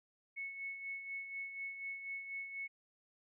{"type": "tone with tremolo", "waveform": "sine", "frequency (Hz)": 2203, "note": "C#7", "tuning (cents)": -11, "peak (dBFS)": -39, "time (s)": [0.36, 2.68], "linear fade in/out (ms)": 20, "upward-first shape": "sine", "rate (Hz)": 4.1, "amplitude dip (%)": 55, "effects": []}